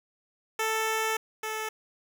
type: tone pair in turn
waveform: 10% pulse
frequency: 441.3 / 436.2 Hz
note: A4 / A4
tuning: +5 / -15 cents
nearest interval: unison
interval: 20 cents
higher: first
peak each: -18 / -23 dBFS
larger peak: first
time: 0.59-1.17 / 1.43-1.69 s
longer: first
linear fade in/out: 5 ms
effects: none